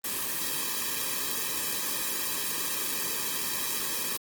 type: noise with comb filter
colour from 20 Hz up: white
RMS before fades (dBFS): -31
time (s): 0.04-4.17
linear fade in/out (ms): 5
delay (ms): 1.4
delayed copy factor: -1
effects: Opus 24 kbps